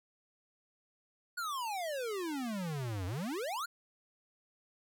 square exponential two-way sweep, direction down then up, 1485 to 87.31 to 1485 Hz, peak -36 dBFS, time 1.37-3.66 s, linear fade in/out 10 ms, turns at 3.06 s, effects none

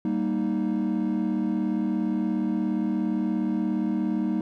triangle chord, Eb major, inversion first, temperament equal, 196 / 233.1 / 311.1 Hz, G3 / Bb3 / Eb4, 0 / 0 / 0 cents, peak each -25 dBFS, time 0.05-4.41 s, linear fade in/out 2 ms, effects tanh soft clip ceiling -15 dBFS

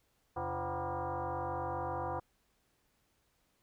sine tone with frequency modulation, 130.8 Hz, C3, in tune, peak -34 dBFS, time 0.36-2.2 s, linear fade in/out 10 ms, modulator 214 Hz, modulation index 4.8, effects pink hiss -75 dBFS RMS until 3.62 s

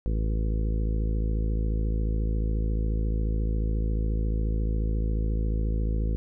harmonic tone, 54.2 Hz, A1, 25 cents flat, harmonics 1 / 2 / 3 / 4 / 5 / 6 / 7 / 8 / 9, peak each -24 / -33 / -36 / -38 / -42 / -42 / -44 / -46 / -43 dBFS, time 0.06-6.16 s, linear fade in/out 0 ms, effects none

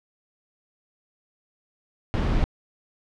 brown noise, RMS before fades -22 dBFS, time 2.14-2.44 s, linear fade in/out 0 ms, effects low-pass 4000 Hz 12 dB/octave

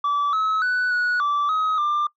sine tone with pitch steps, 1155 / 1289 / 1489 / 1465 / 1163 / 1267 / 1190 Hz, D6 / E6 / F#6 / F#6 / D6 / D#6 / D6, -29 / -39 / +11 / -18 / -17 / +31 / +22 cents, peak -16 dBFS, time 0.04-2.07 s, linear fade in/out 5 ms, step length 290 ms, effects noise-tail reverb RT60 0.1 s tail -24 dB re dry + tanh soft clip ceiling -18 dBFS

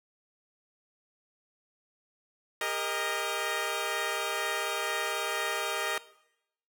10% pulse chord, Eb major, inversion first, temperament equal with one note detuned, 402.1 / 466.2 / 622.3 Hz, G4 / Bb4 / Eb5, +44 / 0 / 0 cents, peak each -28 / -26 / -25 dBFS, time 2.61-5.98 s, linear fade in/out 2 ms, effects noise-tail reverb RT60 0.8 s tail -18 dB re dry

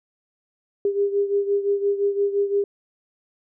sine beating tone pair, 401 / 406.8 Hz, G4 / G#4, +39 / -36 cents, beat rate 5.8 Hz, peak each -20 / -25 dBFS, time 0.85-2.64 s, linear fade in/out 2 ms, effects none

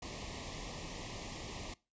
pink band-stop noise, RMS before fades -44 dBFS, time 0.02-1.74 s, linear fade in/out 5 ms, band 1200 to 1800 Hz, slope 96 dB/octave, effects noise-tail reverb RT60 0.3 s tail -22 dB re dry + resampled to 16000 Hz

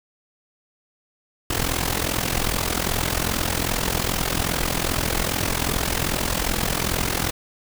pink noise with amplitude modulation, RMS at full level -20 dBFS, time 1.5-7.31 s, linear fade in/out 5 ms, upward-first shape sine, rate 42.5 Hz, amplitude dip 80%, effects none

